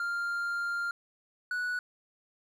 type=tone pair in turn; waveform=triangle; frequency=1396.9 / 1474 Hz; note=F6 / F#6; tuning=0 / -7 cents; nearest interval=minor second; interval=93 cents; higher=second; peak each=-28 dBFS; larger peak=neither; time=0-0.91 / 1.51-1.79 s; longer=first; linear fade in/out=2 ms; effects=none